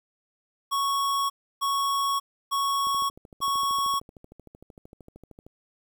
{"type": "tone bursts", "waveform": "square", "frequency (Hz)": 1108.7, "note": "C#6", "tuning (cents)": 0, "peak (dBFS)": -24, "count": 4, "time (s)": [0.71, 4], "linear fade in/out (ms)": 20, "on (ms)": 590, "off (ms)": 310}
{"type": "click train", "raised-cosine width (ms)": 2, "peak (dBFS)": -33, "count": 35, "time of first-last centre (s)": [2.87, 5.465], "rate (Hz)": 13.1}
{"effects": ["10-bit"]}